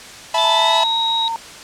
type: chord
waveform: 45% pulse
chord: E suspended fourth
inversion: none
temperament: equal with one note detuned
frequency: 659.3 / 865.9 / 987.8 Hz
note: E5 / A5 / B5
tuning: 0 / -28 / 0 cents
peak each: -21 / -19 / -19 dBFS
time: 0.34-0.84 s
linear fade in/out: 5 ms
type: tone with pitch glide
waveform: sine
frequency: 3556 to 3811 Hz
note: A7 to A#7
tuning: +18 to +38 cents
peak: -17 dBFS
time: 0.38-1.28 s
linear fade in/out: 0 ms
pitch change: +120 cents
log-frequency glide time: 0.55-0.8 s
type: tone with vibrato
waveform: sine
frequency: 908 Hz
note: A#5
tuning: 46 cents flat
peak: -20 dBFS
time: 0.44-1.36 s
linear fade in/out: 0 ms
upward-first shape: sine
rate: 6 Hz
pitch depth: 10 cents each way
effects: white hiss -36 dBFS RMS until 1.63 s + low-pass 7000 Hz 12 dB/octave